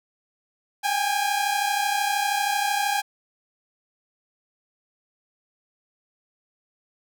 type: tone pair together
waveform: sawtooth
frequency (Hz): 795.1 / 828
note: G5 / G#5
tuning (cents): +24 / -5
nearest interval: minor second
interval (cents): 71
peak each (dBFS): -21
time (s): 0.83-3.02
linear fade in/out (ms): 20
effects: none